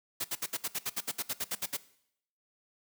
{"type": "noise bursts", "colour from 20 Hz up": "white", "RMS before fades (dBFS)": -33, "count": 15, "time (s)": [0.2, 1.771], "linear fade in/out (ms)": 10, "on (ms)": 45, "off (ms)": 64, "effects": ["noise-tail reverb RT60 0.7 s tail -18 dB re dry", "high-pass 100 Hz 12 dB/octave"]}